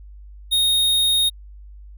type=tone; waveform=square; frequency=3720 Hz; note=A#7; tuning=4 cents flat; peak=-16 dBFS; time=0.51-1.3 s; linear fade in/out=20 ms; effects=added 50 Hz sine -38 dBFS peak until 1.97 s